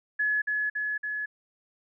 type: tone with echo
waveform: sine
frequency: 1701 Hz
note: G#6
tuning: 41 cents sharp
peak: -23 dBFS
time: 0.19-0.42 s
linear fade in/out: 10 ms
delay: 280 ms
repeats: 3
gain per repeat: -2 dB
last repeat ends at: 1.26 s
effects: none